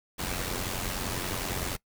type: noise with amplitude modulation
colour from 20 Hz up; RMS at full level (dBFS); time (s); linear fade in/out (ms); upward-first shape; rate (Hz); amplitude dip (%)
pink; -30; 0.18-1.77; 20; sine; 90.5; 60
effects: noise-tail reverb RT60 0.1 s tail -21 dB re dry